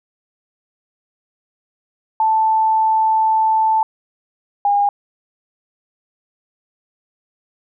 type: tone pair in turn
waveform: sine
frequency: 880 / 812.2 Hz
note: A5 / G#5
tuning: 0 / -39 cents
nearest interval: minor second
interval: 139 cents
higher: first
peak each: -12 dBFS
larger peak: neither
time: 2.2-3.83 / 4.65-4.89 s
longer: first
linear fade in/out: 2 ms
effects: none